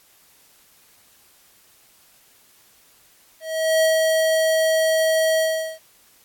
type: tone with ADSR envelope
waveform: square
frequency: 640 Hz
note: D#5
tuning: 49 cents sharp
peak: -15 dBFS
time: 3.4-5.79 s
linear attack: 410 ms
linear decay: 150 ms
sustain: -2 dB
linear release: 410 ms
effects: white hiss -55 dBFS RMS until 6.24 s + AAC 64 kbps